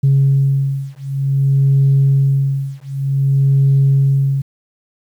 sine beating tone pair, 136.9 / 137.44 Hz, C#3 / C#3, -21 / -14 cents, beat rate 0.54 Hz, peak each -13 dBFS, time 0.03-4.42 s, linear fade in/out 10 ms, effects tanh soft clip ceiling -5 dBFS + 8-bit

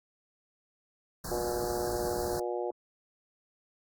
pink band-stop noise, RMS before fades -38 dBFS, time 1.24-2.4 s, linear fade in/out 5 ms, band 1700 to 4200 Hz, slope 96 dB/octave
harmonic tone, 120 Hz, B2, 49 cents flat, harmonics 3 / 4 / 5 / 6 / 7, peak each -34 / -36 / -38 / -40 / -41 dBFS, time 1.31-2.71 s, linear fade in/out 5 ms
effects Opus 48 kbps

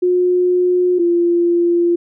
sine tone pair in turn, 360 / 345 Hz, F#4 / F4, -47 / -21 cents, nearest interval minor second, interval 74 cents, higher first, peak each -11 dBFS, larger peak neither, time 0.02-0.99 / 0.99-1.96 s, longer neither, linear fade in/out 10 ms, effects none

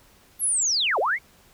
sine linear two-way sweep, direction down then up, 11630 to 380 to 2296 Hz, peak -20 dBFS, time 0.39-1.19 s, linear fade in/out 50 ms, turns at 0.99 s, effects pink hiss -56 dBFS RMS until 1.53 s

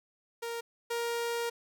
sawtooth tone pair in turn, 466.2 / 469.4 Hz, A#4 / A#4, 0 / +12 cents, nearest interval unison, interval 12 cents, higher second, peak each -31 / -27 dBFS, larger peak second, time 0.42-0.61 / 0.9-1.5 s, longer second, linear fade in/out 10 ms, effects none

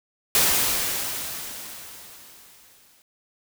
white noise with exponential decay, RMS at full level -18 dBFS, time 0.35-3.02 s, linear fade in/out 1 ms, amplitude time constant 580 ms, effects none

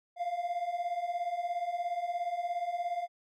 triangle beating tone pair, 686 / 703 Hz, F5 / F5, -31 / +11 cents, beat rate 17 Hz, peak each -35 / -31 dBFS, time 0.16-3.08 s, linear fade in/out 50 ms, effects none

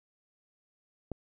click, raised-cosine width 2 ms, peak -22 dBFS, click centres 1.117 s, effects none

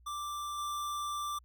square tone with level steps, 1177 Hz, D6, 3 cents sharp, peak -37 / -35 dBFS, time 0.06-1.39 s, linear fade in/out 10 ms, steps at 0.58 s, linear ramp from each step 5 ms, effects added 60 Hz sine -58 dBFS peak until 1.44 s

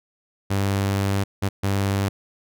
sawtooth tone bursts at uneven times, 98.7 Hz, G2, 12 cents sharp, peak -16 dBFS, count 3, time 0.5-1.24 / 1.42-1.49 / 1.63-2.09 s, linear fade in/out 10 ms, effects none

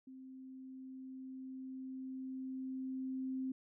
sine tone with level ramp, 261.6 Hz, C4, in tune, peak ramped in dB -50 to -36 dBFS, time 0.07-3.52 s, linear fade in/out 5 ms, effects none

